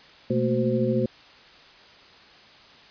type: tone cluster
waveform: sine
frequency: 123.6 / 218.6 / 231.9 / 369.6 / 519 Hz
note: B2 / A3 / A#3 / F#4 / C5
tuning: +2 / -11 / -9 / -2 / -14 cents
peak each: -27 dBFS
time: 0.3-1.06 s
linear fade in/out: 5 ms
effects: white hiss -50 dBFS RMS until 2.9 s + resampled to 11025 Hz

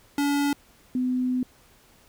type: tone pair in turn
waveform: square / sine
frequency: 285.4 / 252.8 Hz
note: D4 / B3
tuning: -49 / +41 cents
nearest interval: major second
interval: 210 cents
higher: first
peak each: -22 dBFS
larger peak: neither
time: 0.18-0.53 / 0.95-1.43 s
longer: second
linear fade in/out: 2 ms
effects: pink hiss -57 dBFS RMS until 2.08 s

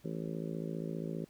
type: harmonic tone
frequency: 55 Hz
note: A1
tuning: in tune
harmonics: 3 / 4 / 5 / 6 / 7 / 8 / 9 / 10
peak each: -39 / -43 / -45 / -47 / -44 / -48 / -50 / -50 dBFS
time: 0.04-1.25 s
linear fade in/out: 10 ms
effects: pink hiss -65 dBFS RMS until 1.29 s

